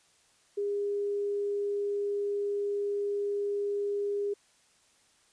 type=tone; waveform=sine; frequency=406.3 Hz; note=G#4; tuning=38 cents flat; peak=-28 dBFS; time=0.57-4.34 s; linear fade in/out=10 ms; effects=white hiss -65 dBFS RMS until 5.32 s + resampled to 22050 Hz